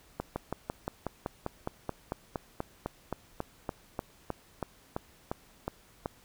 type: slowing click train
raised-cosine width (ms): 1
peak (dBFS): -18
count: 24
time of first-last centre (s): 0.2-6.059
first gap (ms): 160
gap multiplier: 1.04
effects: pink hiss -60 dBFS RMS until 6.24 s